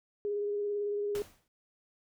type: tone with vibrato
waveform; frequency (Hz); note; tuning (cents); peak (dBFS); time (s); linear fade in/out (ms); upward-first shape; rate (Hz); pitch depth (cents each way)
sine; 410.8; G#4; -19; -30; 0.25-1.22; 0; sine; 18; 18
type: noise with exponential decay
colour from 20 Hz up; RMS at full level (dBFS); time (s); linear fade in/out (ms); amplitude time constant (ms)
pink; -41; 1.15-1.48; 1; 71
effects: none